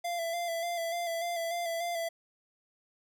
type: tone with vibrato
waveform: square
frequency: 680 Hz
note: F5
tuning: 46 cents flat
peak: -32 dBFS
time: 0.04-2.09 s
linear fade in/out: 10 ms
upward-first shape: square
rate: 3.4 Hz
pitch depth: 32 cents each way
effects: none